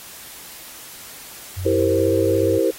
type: tone with pitch glide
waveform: sine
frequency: 92.5 to 97.04 Hz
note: F#2 to G2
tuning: 0 to -17 cents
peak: -24 dBFS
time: 1.56-2.59 s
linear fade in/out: 20 ms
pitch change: +83 cents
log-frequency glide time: 1.96-2.17 s
type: chord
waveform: sine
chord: C dominant seventh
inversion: first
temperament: equal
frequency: 329.6 / 392 / 466.2 / 523.3 Hz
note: E4 / G4 / Bb4 / C5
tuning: 0 / 0 / 0 / 0 cents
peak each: -21 dBFS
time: 1.65-2.71 s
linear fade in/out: 10 ms
effects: white hiss -39 dBFS RMS until 2.78 s + AAC 48 kbps